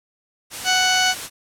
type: noise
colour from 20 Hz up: white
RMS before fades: -30 dBFS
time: 0.5-1.3 s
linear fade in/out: 50 ms
type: harmonic tone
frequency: 742 Hz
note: F#5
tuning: 5 cents sharp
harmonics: 1 / 2 / 3 / 4 / 5 / 6 / 7 / 8 / 9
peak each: -22 / -21 / -25 / -22 / -32 / -25 / -31 / -26 / -29 dBFS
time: 0.64-1.15 s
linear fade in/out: 50 ms
effects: low-pass 11000 Hz 12 dB/octave